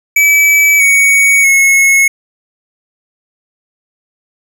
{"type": "tone with pitch steps", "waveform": "square", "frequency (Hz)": [2298, 2239, 2182], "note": ["D7", "C#7", "C#7"], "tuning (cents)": [-38, 17, -28], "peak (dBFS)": -6, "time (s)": [0.16, 2.08], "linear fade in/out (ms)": 5, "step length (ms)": 640, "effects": []}